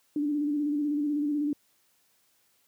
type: tone with vibrato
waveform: sine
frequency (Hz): 293.7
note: D4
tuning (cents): 0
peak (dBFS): -25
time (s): 0.16-1.53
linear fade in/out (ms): 2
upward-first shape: square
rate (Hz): 16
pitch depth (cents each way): 36
effects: white hiss -68 dBFS RMS until 2.67 s + high-pass 80 Hz 12 dB/octave